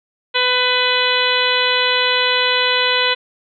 harmonic tone with a mistuned harmonic, 500 Hz, B4, 21 cents sharp, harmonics 1 / 2 / 3 / 4 / 5 / 6 / 7 / 8, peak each -22 / -22 / -22 / -22 / -22 / -22 / -22 / -22 dBFS, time 0.34-3.15 s, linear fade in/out 20 ms, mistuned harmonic 7, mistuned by -34 cents, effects none

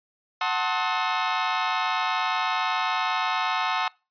sawtooth chord, F# diminished seventh, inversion none, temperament just, 740 / 888 / 1065.6 / 1278.7 Hz, F#5 / A5 / C6 / Eb6, 0 / +16 / +31 / +47 cents, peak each -25 dBFS, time 0.41-3.88 s, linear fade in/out 2 ms, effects noise-tail reverb RT60 0.3 s tail -25 dB re dry + resampled to 11025 Hz

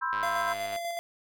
sine chord, C major seventh, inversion third, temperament equal with one note detuned, 987.8 / 1046.5 / 1318.5 / 1586.2 Hz, B5 / C6 / E6 / G6, 0 / 0 / 0 / +20 cents, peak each -33 dBFS, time 0.01-0.54 s, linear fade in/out 20 ms
click train, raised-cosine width 0.3 ms, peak -24 dBFS, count 66, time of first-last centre 0.13-0.761 s, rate 103 Hz
square tone with tremolo, 686 Hz, F5, 31 cents flat, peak -31 dBFS, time 0.23-0.99 s, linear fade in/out 0 ms, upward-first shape square, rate 8.1 Hz, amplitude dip 30%
effects none

